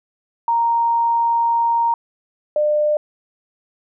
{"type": "tone pair in turn", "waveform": "sine", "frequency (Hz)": [931, 600.2], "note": ["A#5", "D5"], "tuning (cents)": [-2, 38], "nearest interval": "minor sixth", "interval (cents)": 760, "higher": "first", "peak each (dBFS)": [-14, -14], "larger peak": "neither", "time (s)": [[0.48, 1.94], [2.56, 2.97]], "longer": "first", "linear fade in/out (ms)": 2, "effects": []}